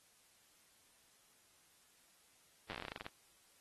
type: slowing click train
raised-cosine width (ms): 0.3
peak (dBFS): -28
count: 15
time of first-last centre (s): 2.7-3.065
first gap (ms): 9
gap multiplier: 1.15
effects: white hiss -69 dBFS RMS until 3.6 s + AAC 32 kbps